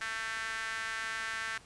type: tone with high-pass filter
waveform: sawtooth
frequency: 223.2 Hz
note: A3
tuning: 25 cents sharp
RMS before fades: -37 dBFS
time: 0.01-1.58 s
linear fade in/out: 5 ms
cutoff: 1600 Hz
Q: 3.6
effects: pink hiss -57 dBFS RMS until 1.65 s + resampled to 22050 Hz